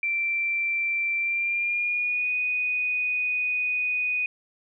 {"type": "tone with pitch glide", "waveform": "sine", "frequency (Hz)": [2349, 2483], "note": ["D7", "D#7"], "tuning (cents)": [0, -4], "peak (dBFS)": -23, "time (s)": [0.03, 4.26], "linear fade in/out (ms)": 2, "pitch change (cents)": 96, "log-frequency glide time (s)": [1.18, 2.35], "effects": []}